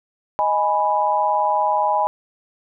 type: chord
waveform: sine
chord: G# minor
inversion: second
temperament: equal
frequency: 622.3 / 830.6 / 987.8 Hz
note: D#5 / G#5 / B5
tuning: 0 / 0 / 0 cents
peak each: -23 / -19 / -20 dBFS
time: 0.39-2.07 s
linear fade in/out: 0 ms
effects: none